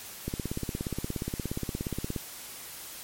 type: click train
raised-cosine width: 3 ms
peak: -18 dBFS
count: 33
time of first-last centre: 0.28-2.162 s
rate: 17 Hz
effects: white hiss -43 dBFS RMS until 3.03 s + MP3 64 kbps